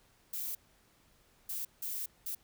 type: noise bursts at uneven times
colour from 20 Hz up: violet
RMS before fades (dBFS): -38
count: 4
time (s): 0.33-0.55 / 1.49-1.65 / 1.82-2.06 / 2.26-2.35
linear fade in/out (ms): 5
effects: pink hiss -67 dBFS RMS until 2.43 s